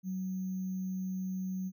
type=tone with sample-and-hold; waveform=sine; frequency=187 Hz; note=F#3; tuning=19 cents sharp; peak=-33 dBFS; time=0.03-1.72 s; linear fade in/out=50 ms; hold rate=6300 Hz; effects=none

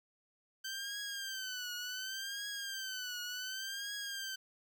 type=tone with vibrato; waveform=15% pulse; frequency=1549 Hz; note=G6; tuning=21 cents flat; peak=-33 dBFS; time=0.64-4.36 s; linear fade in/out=10 ms; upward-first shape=triangle; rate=0.68 Hz; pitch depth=120 cents each way; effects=none

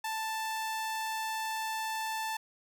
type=tone; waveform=sawtooth; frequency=882 Hz; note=A5; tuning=4 cents sharp; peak=-29 dBFS; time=0.04-2.37 s; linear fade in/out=5 ms; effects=none

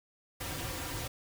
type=noise with comb filter; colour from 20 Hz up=pink; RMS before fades=-38 dBFS; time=0.4-1.08 s; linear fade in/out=10 ms; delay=4.7 ms; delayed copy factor=-0.8; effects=none

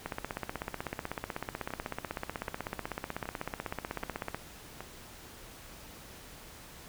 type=two click trains; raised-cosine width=0.5 ms; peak=-24 / -19 dBFS; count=6 / 70; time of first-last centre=0.93-4.806 / 0.06-4.346 s; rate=1.29 / 16.1 Hz; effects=pink hiss -50 dBFS RMS until 6.88 s

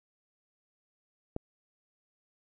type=click; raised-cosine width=2 ms; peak=-20 dBFS; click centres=1.364 s; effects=none

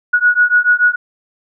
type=beating tone pair; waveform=sine; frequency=1456 / 1462.9 Hz; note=F#6 / F#6; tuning=-28 / -20 cents; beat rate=6.9 Hz; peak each=-12 dBFS; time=0.13-0.96 s; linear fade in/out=10 ms; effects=none

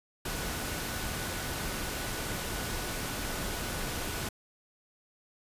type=tone in noise; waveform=sine; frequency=1480 Hz; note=F#6; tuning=in tune; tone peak=-46 dBFS; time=0.25-4.29 s; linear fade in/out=5 ms; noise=pink; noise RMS=-35 dBFS; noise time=0.25-4.29 s; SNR=-14 dB; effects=resampled to 32000 Hz

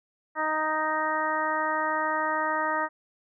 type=harmonic tone; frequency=311.1 Hz; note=D#4; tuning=in tune; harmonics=1 / 2 / 3 / 4 / 5 / 6; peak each=-37 / -32 / -29 / -30 / -34 / -32 dBFS; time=0.35-2.89 s; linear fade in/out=50 ms; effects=none

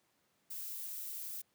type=noise; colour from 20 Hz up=violet; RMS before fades=-43 dBFS; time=0.5-1.42 s; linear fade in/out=10 ms; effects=pink hiss -75 dBFS RMS until 1.54 s + high-pass 150 Hz 12 dB/octave

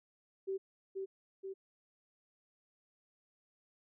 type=tone with echo; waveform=sine; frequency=385.7 Hz; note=G4; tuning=28 cents flat; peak=-34 dBFS; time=0.47-0.58 s; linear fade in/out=20 ms; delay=480 ms; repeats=2; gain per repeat=-3 dB; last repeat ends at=1.54 s; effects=none

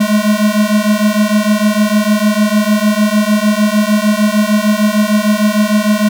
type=beating tone pair; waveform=square; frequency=207.7 / 214.3 Hz; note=G#3 / A3; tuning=0 / -45 cents; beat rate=6.6 Hz; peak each=-13 dBFS; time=0-6.09 s; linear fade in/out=10 ms; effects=none

